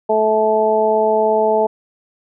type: harmonic tone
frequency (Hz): 217.1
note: A3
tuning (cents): -23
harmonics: 1 / 2 / 3 / 4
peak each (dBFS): -26 / -16 / -16 / -18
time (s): 0.09-1.67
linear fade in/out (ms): 10
effects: none